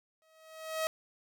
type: tone with exponential growth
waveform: sawtooth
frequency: 637 Hz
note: D#5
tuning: 41 cents sharp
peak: -24 dBFS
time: 0.22-0.87 s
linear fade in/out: 0 ms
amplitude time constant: 140 ms
effects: none